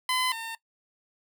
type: tone pair in turn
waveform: 15% pulse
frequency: 1018 / 906.9 Hz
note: C6 / A#5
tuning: -48 / -48 cents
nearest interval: major second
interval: 200 cents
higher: first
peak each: -18 / -28 dBFS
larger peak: first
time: 0.09-0.32 / 0.32-0.55 s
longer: neither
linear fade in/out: 2 ms
effects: noise-tail reverb RT60 0.1 s tail -19 dB re dry